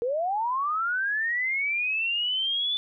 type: linear sweep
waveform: sine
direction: up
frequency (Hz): 456.9 to 3505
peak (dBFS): -24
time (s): 0.02-2.77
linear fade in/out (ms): 0
effects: none

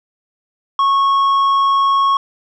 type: tone with tanh clipping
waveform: triangle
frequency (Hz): 1100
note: C#6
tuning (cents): -14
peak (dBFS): -12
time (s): 0.79-2.17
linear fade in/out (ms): 2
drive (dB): 10
effects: none

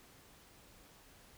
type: silence
effects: pink hiss -61 dBFS RMS until 1.37 s

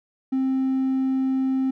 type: tone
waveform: triangle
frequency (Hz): 263.9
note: C4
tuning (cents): +15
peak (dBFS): -17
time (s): 0.32-1.71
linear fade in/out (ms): 10
effects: tanh soft clip ceiling -14 dBFS

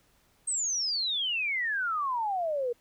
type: exponential sweep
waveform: sine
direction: down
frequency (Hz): 8470 to 465.7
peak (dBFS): -27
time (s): 0.47-2.73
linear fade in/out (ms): 10
effects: pink hiss -66 dBFS RMS until 2.8 s

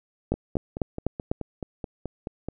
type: two click trains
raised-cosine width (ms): 2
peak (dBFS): -10 / -18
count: 5 / 11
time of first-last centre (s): 0.32-1.315 / 0.34-2.486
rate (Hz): 4.02 / 4.66
effects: none

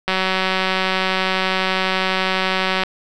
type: click train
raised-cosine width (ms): 0.3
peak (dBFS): -3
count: 519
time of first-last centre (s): 0.08-2.835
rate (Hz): 188
effects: none

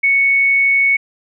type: tone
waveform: sine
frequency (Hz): 2217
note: C#7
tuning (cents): 0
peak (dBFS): -10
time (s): 0.03-0.97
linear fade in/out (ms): 10
effects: none

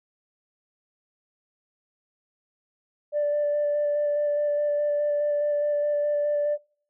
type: tone with vibrato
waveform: sine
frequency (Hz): 587.3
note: D5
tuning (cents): 0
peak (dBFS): -20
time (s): 3.12-6.58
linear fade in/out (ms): 50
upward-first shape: square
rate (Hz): 4.8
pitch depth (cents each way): 9
effects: noise-tail reverb RT60 0.5 s tail -23 dB re dry + tanh soft clip ceiling -18 dBFS

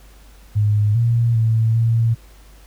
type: tone with pitch steps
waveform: sine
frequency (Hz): 104.7 / 117.1 / 112.4 / 114.7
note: G#2 / A#2 / A2 / A#2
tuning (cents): +15 / +8 / +37 / -28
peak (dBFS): -13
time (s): 0.55-2.15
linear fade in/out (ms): 20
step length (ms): 400
effects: added 50 Hz sine -43 dBFS peak until 2.66 s + pink hiss -51 dBFS RMS until 2.66 s

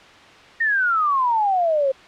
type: exponential sweep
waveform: sine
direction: down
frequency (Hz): 1864.7 to 523.3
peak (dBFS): -16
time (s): 0.6-1.92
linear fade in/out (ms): 10
effects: white hiss -45 dBFS RMS until 2.07 s + low-pass 3000 Hz 12 dB/octave

